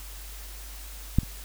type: clicks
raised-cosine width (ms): 5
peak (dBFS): -7 / -25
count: 2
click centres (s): 1.186 / 1.233
effects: added 50 Hz sine -40 dBFS peak until 1.44 s + white hiss -45 dBFS RMS until 1.44 s